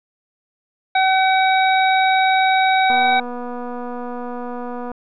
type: harmonic tone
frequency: 759 Hz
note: F#5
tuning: 44 cents sharp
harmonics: 1 / 2 / 3 / 5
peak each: -14 / -22 / -21 / -25 dBFS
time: 0.95-3.2 s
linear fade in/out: 5 ms
type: click train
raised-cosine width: 1 ms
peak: -17 dBFS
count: 493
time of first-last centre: 2.9-4.916 s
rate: 244 Hz
effects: none

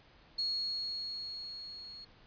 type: tone with level ramp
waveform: sine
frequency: 4316 Hz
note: C#8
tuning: 47 cents flat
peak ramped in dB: -30 to -46 dBFS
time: 0.38-2.05 s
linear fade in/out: 10 ms
effects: pink hiss -61 dBFS RMS until 2.26 s + resampled to 11025 Hz

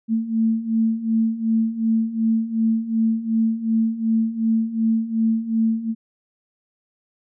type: beating tone pair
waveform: sine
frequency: 222.5 / 225.2 Hz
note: A3 / A3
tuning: +20 / +40 cents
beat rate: 2.7 Hz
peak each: -23 / -19 dBFS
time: 0.08-5.95 s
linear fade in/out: 50 ms
effects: none

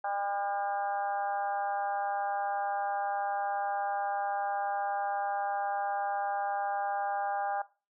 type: harmonic tone with a mistuned harmonic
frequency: 200.9 Hz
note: G3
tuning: 43 cents sharp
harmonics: 3 / 4 / 5 / 6 / 7 / 8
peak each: -40 / -31 / -45 / -43 / -43 / -44 dBFS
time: 0.04-7.62 s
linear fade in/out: 5 ms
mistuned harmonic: 7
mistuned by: +22 cents
effects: noise-tail reverb RT60 0.3 s tail -17 dB re dry

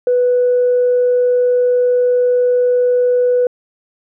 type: tone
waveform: sine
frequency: 493.9 Hz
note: B4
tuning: in tune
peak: -9 dBFS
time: 0.07-3.47 s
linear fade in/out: 2 ms
effects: tanh soft clip ceiling -6 dBFS

